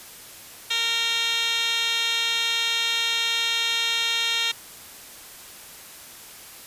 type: tone with band-pass filter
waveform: 10% pulse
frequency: 461.2 Hz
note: A#4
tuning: 19 cents flat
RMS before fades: -24 dBFS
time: 0.7-4.52 s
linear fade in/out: 10 ms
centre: 3900 Hz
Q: 5.2
effects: white hiss -43 dBFS RMS until 6.66 s + resampled to 32000 Hz